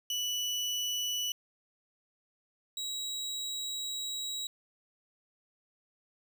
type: tone pair in turn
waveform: 30% pulse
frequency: 2960 / 3859 Hz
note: F#7 / B7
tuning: 0 / -41 cents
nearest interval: perfect fourth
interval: 459 cents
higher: second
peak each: -28 / -32 dBFS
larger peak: first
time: 0.1-1.32 / 2.77-4.47 s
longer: second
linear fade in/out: 2 ms
effects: none